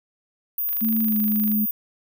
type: tone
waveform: sine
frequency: 14917 Hz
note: A#9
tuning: in tune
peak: -22 dBFS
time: 0.58-1.71 s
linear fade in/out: 2 ms
type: click train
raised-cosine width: 0.2 ms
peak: -25 dBFS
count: 22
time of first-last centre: 0.69-1.517 s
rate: 25.4 Hz
type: tone with pitch glide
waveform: sine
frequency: 221.8 to 212.6 Hz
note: A3 to G#3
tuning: +14 to +41 cents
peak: -20 dBFS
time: 0.81-1.66 s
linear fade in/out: 20 ms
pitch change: -73 cents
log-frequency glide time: 1.01-1.17 s
effects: none